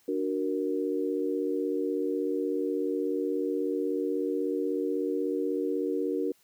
sine chord, D augmented, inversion none, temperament equal, 293.7 / 370 / 466.2 Hz, D4 / F#4 / A#4, 0 / 0 / 0 cents, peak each -31 dBFS, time 0.08-6.32 s, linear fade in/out 5 ms, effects white hiss -65 dBFS RMS until 6.43 s

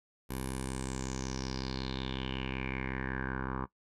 10% pulse tone with low-pass filter sweep, 65.41 Hz, C2, in tune, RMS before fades -37 dBFS, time 0.29-3.66 s, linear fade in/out 20 ms, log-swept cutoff 12000 to 1200 Hz, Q 5.8, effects noise-tail reverb RT60 0.1 s tail -17 dB re dry

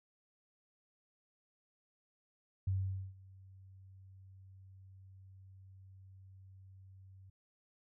sine tone with ADSR envelope, 95.4 Hz, G2, 47 cents flat, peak -30 dBFS, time 2.67-7.3 s, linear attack 6 ms, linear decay 460 ms, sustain -24 dB, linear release 6 ms, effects none

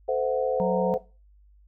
sine chord, F# half-diminished seventh, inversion first, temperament equal with one note detuned, 440 / 514.9 / 659.3 / 740 Hz, A4 / C5 / E5 / F#5, 0 / -28 / 0 / 0 cents, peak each -29 / -25 / -31 / -31 dBFS, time 0.08-0.98 s, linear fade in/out 10 ms
harmonic tone, 185 Hz, F#3, in tune, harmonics 1 / 3 / 5, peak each -26 / -38 / -33 dBFS, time 0.6-0.94 s, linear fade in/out 0 ms
effects noise-tail reverb RT60 0.3 s tail -18 dB re dry + added 50 Hz sine -53 dBFS peak until 1.67 s

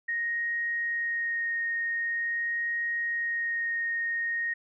sine tone with vibrato, 1865 Hz, A#6, in tune, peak -27 dBFS, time 0.08-4.54 s, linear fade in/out 10 ms, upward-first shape sine, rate 0.45 Hz, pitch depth 8 cents each way, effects none

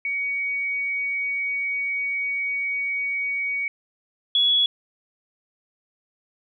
sine tone pair in turn, 2248 / 3374 Hz, C#7 / G#7, +24 / +27 cents, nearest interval perfect fifth, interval 703 cents, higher second, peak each -23 / -16 dBFS, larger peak second, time 0.05-3.68 / 4.35-4.66 s, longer first, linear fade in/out 2 ms, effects none

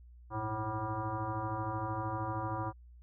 sine tone with frequency modulation, 544 Hz, C#5, 33 cents flat, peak -33 dBFS, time 0.3-2.73 s, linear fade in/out 50 ms, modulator 215 Hz, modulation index 3, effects added 60 Hz sine -52 dBFS peak until 3.02 s

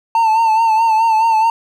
triangle tone with vibrato, 894 Hz, A5, 27 cents sharp, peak -8 dBFS, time 0.15-1.5 s, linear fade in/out 2 ms, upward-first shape sine, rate 4.7 Hz, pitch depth 50 cents each way, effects none

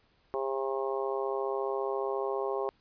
harmonic tone, 134.5 Hz, C3, 48 cents sharp, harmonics 3 / 4 / 5 / 6 / 7 / 8, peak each -32 / -36 / -39 / -39 / -42 / -39 dBFS, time 0.34-2.69 s, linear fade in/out 0 ms, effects pink hiss -68 dBFS RMS until 2.8 s + resampled to 11025 Hz

